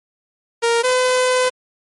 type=tone pair in turn; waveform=sawtooth; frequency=466.2 / 506.8 Hz; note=A#4 / B4; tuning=0 / +45 cents; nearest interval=minor second; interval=145 cents; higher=second; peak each=-10 dBFS; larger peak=neither; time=0.62-0.83 / 0.83-1.5 s; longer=second; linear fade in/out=20 ms; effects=MP3 48 kbps